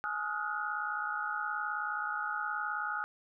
sine tone cluster, 842 / 1257 / 1413 / 1472 Hz, G#5 / D#6 / F6 / F#6, +24 / +17 / +20 / -9 cents, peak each -40 / -37 / -38 / -38 dBFS, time 0.04-3.04 s, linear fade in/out 0 ms, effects none

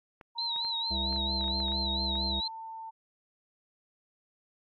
clicks, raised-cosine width 0.5 ms, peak -33 dBFS, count 12, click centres 0.212 / 0.562 / 0.649 / 1.127 / 1.162 / 1.41 / 1.442 / 1.481 / 1.603 / 1.683 / 1.72 / 2.155 s
sine tone with pitch glide, 932.3 to 895.4 Hz, A#5 to A5, 0 to +30 cents, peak -39 dBFS, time 0.35-2.91 s, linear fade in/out 20 ms, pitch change -70 cents, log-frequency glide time 0.5-1.24 s
sine tone with vibrato, 3951 Hz, B7, in tune, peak -30 dBFS, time 0.38-2.48 s, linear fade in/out 5 ms, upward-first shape sine, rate 4.4 Hz, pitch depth 88 cents each way
harmonic tone, 66.9 Hz, C2, 39 cents sharp, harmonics 1 / 3 / 5 / 7 / 9 / 10, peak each -34 / -38 / -43 / -52 / -54 / -45 dBFS, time 0.9-2.41 s, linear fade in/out 20 ms
effects AAC 64 kbps

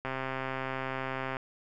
click train, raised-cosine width 0.5 ms, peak -19 dBFS, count 175, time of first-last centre 0.05-1.368 s, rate 132 Hz, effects none

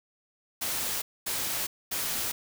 white noise bursts, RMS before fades -31 dBFS, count 3, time 0.61-2.32 s, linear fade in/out 10 ms, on 410 ms, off 240 ms, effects none

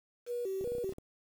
sine tone with vibrato, 430.6 Hz, A4, 37 cents flat, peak -33 dBFS, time 0.26-0.94 s, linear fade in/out 50 ms, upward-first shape square, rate 2.6 Hz, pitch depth 200 cents each way
clicks, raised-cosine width 2 ms, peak -32 dBFS, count 10, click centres 0.611 / 0.642 / 0.675 / 0.72 / 0.751 / 0.783 / 0.844 / 0.893 / 0.924 / 0.984 s
effects 9-bit

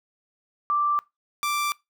sine / sawtooth tone pair in turn, 1174.7 / 1174.7 Hz, D6 / D6, 0 / 0 cents, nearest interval unison, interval 0 cents, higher neither, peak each -20 dBFS, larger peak neither, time 0.7-0.99 / 1.43-1.72 s, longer neither, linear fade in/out 0 ms, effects noise-tail reverb RT60 0.2 s tail -22 dB re dry

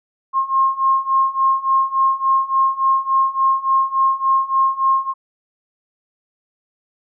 sine beating tone pair, 1068 / 1071.5 Hz, C6 / C6, +35 / +41 cents, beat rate 3.5 Hz, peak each -18 / -16 dBFS, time 0.33-5.14 s, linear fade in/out 50 ms, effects none

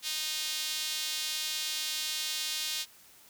sawtooth tone with high-pass filter, 309.4 Hz, D#4, 10 cents flat, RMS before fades -34 dBFS, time 0.02-2.86 s, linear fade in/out 50 ms, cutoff 3700 Hz, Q 1.6, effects white hiss -57 dBFS RMS until 3.29 s

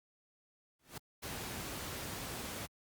pink noise with exponential growth, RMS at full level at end -41 dBFS, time 0.79-0.98 s, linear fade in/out 5 ms, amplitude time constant 41 ms
pink noise, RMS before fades -42 dBFS, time 1.22-2.67 s, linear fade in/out 20 ms
effects high-pass 60 Hz 12 dB/octave + Opus 48 kbps

